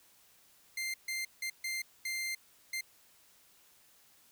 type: tone bursts at uneven times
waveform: sawtooth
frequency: 2094 Hz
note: C7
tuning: 1 cent sharp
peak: -31 dBFS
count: 6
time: 0.77-0.94 / 1.08-1.25 / 1.42-1.5 / 1.64-1.82 / 2.05-2.35 / 2.73-2.81 s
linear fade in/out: 5 ms
effects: white hiss -64 dBFS RMS until 4.31 s